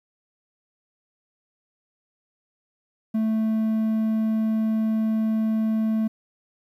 triangle tone, 220 Hz, A3, in tune, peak -18 dBFS, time 3.14-6.08 s, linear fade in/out 10 ms, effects 10-bit

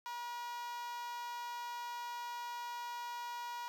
5% pulse tone with high-pass filter, 480 Hz, B4, 49 cents flat, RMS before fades -43 dBFS, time 0.06-3.68 s, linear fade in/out 0 ms, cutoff 1000 Hz, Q 9.4, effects none

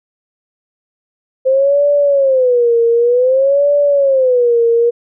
sine tone with vibrato, 518 Hz, C5, 17 cents flat, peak -8 dBFS, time 1.45-4.91 s, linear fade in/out 20 ms, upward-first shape sine, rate 0.54 Hz, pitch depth 190 cents each way, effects none

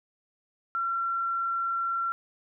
sine tone, 1362 Hz, F6, 44 cents flat, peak -26 dBFS, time 0.75-2.12 s, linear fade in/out 0 ms, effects none

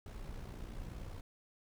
brown noise with amplitude modulation, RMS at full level -43 dBFS, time 0.06-1.21 s, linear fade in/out 2 ms, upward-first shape sine, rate 60.9 Hz, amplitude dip 55%, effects none

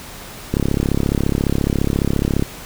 click train, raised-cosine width 3 ms, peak -4 dBFS, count 66, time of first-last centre 0.54-2.424 s, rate 34.5 Hz, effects pink hiss -35 dBFS RMS until 2.65 s

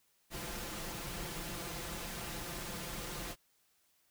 pink noise with comb filter, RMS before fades -42 dBFS, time 0.3-3.36 s, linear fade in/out 50 ms, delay 5.8 ms, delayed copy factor +0.6, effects white hiss -73 dBFS RMS until 4.1 s

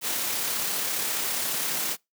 white noise with amplitude modulation, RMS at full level -27 dBFS, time 0.01-1.97 s, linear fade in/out 50 ms, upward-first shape sine, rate 34.7 Hz, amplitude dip 25%, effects noise-tail reverb RT60 0.2 s tail -25 dB re dry + high-pass 150 Hz 12 dB/octave

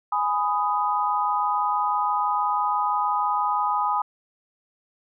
sine chord, G# minor, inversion none, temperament just, 830.6 / 996.7 / 1245.9 Hz, G#5 / B5 / D#6, 0 / +16 / +2 cents, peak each -25 dBFS, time 0.12-4.02 s, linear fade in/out 5 ms, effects none

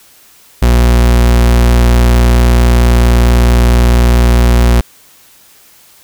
40% pulse tone, 59.7 Hz, A#1, 42 cents sharp, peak -4 dBFS, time 0.62-4.81 s, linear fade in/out 5 ms, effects white hiss -43 dBFS RMS until 6.03 s

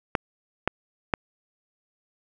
clicks, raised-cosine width 0.5 ms, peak -6 dBFS, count 3, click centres 0.152 / 0.676 / 1.138 s, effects none

